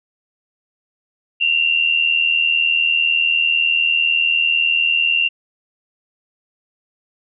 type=tone pair together; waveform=sine; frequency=2729 / 2809 Hz; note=F7 / F7; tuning=-41 / +9 cents; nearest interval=minor second; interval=50 cents; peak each=-16 / -17 dBFS; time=1.4-5.29 s; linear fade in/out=20 ms; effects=none